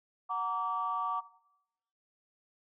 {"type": "chord", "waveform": "sine", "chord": "Gb augmented", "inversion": "none", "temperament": "just", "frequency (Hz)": [740, 925, 1156.2], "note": ["Gb5", "Bb5", "D6"], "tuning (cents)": [0, -14, -27], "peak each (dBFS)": [-38, -38, -32], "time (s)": [0.29, 1.21], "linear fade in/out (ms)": 20, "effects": ["noise-tail reverb RT60 0.8 s tail -17 dB re dry", "tanh soft clip ceiling -22 dBFS"]}